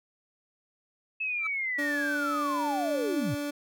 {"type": "linear sweep", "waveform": "sine", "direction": "down", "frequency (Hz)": [2615, 93.8], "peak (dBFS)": -28, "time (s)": [1.2, 3.35], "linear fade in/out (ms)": 10}
{"type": "tone with exponential growth", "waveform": "triangle", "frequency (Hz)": 1300, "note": "E6", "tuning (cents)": -24, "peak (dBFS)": -28, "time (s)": [1.38, 1.47], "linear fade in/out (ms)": 5, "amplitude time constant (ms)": 18}
{"type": "tone", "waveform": "30% pulse", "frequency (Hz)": 290, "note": "D4", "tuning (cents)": -22, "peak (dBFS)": -28, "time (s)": [1.78, 3.51], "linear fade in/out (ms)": 10}
{"effects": []}